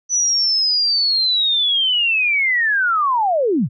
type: linear sweep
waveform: sine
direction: down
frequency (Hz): 5990 to 94.7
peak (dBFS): -14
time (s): 0.09-3.69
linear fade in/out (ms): 50
effects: none